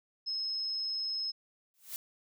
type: tone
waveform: sine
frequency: 5170 Hz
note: E8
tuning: 34 cents flat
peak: -32 dBFS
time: 0.26-1.32 s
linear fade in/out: 20 ms
type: noise with exponential growth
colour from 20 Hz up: blue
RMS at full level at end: -36 dBFS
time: 1.74-1.96 s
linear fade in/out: 0 ms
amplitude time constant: 46 ms
effects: none